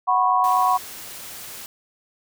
sine chord, F# suspended fourth, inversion none, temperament equal with one note detuned, 740 / 987.8 / 1096 Hz, F#5 / B5 / C#6, 0 / 0 / -20 cents, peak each -20 dBFS, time 0.07-0.78 s, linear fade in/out 20 ms
white noise, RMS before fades -37 dBFS, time 0.44-1.66 s, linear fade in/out 0 ms
effects none

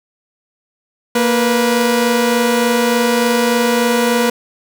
sawtooth tone pair together, 233.3 / 490 Hz, A#3 / B4, +2 / -14 cents, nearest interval octave + minor second, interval 1284 cents, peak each -11 dBFS, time 1.15-4.3 s, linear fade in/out 5 ms, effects none

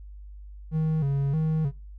triangle tone with vibrato, 148.1 Hz, D3, 15 cents sharp, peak -20 dBFS, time 0.71-1.72 s, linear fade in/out 50 ms, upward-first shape square, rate 1.6 Hz, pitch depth 110 cents each way, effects noise-tail reverb RT60 0.3 s tail -23 dB re dry + added 50 Hz sine -40 dBFS peak until 1.98 s

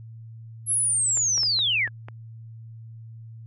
sine linear sweep, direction down, 11220 to 1600 Hz, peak -20 dBFS, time 0.66-1.89 s, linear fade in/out 50 ms
clicks, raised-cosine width 0.5 ms, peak -24 dBFS, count 6, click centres 1.173 / 1.378 / 1.433 / 1.59 / 1.876 / 2.085 s
effects added 113 Hz sine -39 dBFS peak until 3.46 s

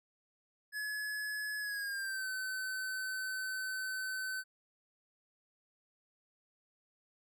square tone with pitch glide, 1700 to 1523.3 Hz, G#6 to F#6, +40 to +50 cents, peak -37 dBFS, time 0.72-4.44 s, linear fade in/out 50 ms, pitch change -190 cents, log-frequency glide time 1.59-2.28 s, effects none

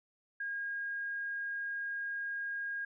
sine tone, 1627 Hz, G#6, 36 cents flat, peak -35 dBFS, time 0.4-2.85 s, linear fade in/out 5 ms, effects none

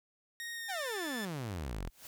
sawtooth tone with pitch glide, 1864.7 to 1749.9 Hz, A#6 to A6, 0 to -10 cents, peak -36 dBFS, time 0.4-1.25 s, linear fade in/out 0 ms, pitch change -110 cents, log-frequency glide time 0.53-1.05 s
sawtooth exponential sweep, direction down, 830.6 to 37.12 Hz, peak -33 dBFS, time 0.68-1.9 s, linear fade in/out 20 ms
white noise with exponential growth, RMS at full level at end -46 dBFS, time 1.82-2.07 s, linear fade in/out 1 ms, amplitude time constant 53 ms
effects none

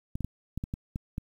clicks, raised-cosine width 5 ms, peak -20 dBFS, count 8, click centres 0.155 / 0.207 / 0.246 / 0.576 / 0.639 / 0.739 / 0.959 / 1.181 s, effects 9-bit

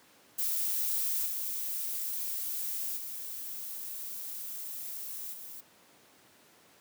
violet noise with level steps, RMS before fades -31 / -35 / -40 / -45 dBFS, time 0.38-5.61 s, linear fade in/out 10 ms, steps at 1.25 / 2.96 / 5.32 s, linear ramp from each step 20 ms, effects pink hiss -60 dBFS RMS until 6.8 s + high-pass 200 Hz 12 dB/octave

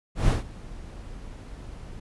brown noise with ADSR envelope, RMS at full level -19 dBFS, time 0.15-2 s, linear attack 130 ms, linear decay 150 ms, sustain -21 dB, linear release 8 ms, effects resampled to 24000 Hz

